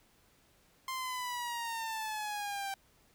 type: exponential sweep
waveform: sawtooth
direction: down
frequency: 1053 to 780 Hz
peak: -32 dBFS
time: 0.88-2.74 s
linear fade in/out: 2 ms
effects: pink hiss -67 dBFS RMS until 3.14 s